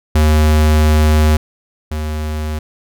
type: tone pair in turn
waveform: square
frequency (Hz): 76.8 / 76.8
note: D#2 / D#2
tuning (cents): -22 / -22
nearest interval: unison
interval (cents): 0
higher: neither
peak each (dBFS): -9 / -19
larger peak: first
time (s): 0.15-1.37 / 1.91-2.59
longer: first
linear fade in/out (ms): 5
effects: none